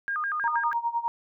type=tone with vibrato; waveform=sine; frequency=1406 Hz; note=F6; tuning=11 cents sharp; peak=-26 dBFS; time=0.08-0.73 s; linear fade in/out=0 ms; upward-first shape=square; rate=6.3 Hz; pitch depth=240 cents each way
type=tone with tremolo; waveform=sine; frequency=936 Hz; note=A#5; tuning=7 cents sharp; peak=-22 dBFS; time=0.44-1.08 s; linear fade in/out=0 ms; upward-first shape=sine; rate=9.9 Hz; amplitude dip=85%
effects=none